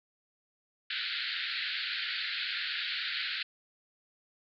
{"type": "band-pass noise", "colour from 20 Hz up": "white", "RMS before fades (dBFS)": -35, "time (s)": [0.9, 3.43], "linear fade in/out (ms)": 5, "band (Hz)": [1400, 4500], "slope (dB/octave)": 96, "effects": []}